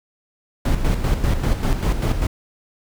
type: noise with tremolo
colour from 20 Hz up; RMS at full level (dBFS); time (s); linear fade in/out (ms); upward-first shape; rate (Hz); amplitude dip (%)
brown; -17; 0.65-2.27; 5; square; 5.1; 55
effects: none